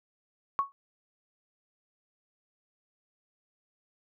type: tone with exponential decay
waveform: sine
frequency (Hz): 1108.7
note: C#6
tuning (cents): 0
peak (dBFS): -20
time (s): 0.59-0.72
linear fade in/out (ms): 0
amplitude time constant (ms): 27
effects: none